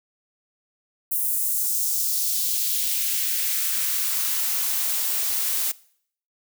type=noise with high-pass filter sweep; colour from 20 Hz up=blue; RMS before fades=-24 dBFS; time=1.11-5.72 s; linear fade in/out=10 ms; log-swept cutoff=11000 to 310 Hz; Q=1.2; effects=noise-tail reverb RT60 0.6 s tail -21 dB re dry